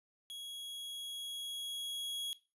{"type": "tone with level ramp", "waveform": "45% pulse", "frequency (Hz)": 3322, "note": "G#7", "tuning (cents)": 0, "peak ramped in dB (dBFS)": [-43, -36], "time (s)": [0.3, 2.33], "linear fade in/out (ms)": 0, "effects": ["noise-tail reverb RT60 0.3 s tail -17 dB re dry", "resampled to 32000 Hz"]}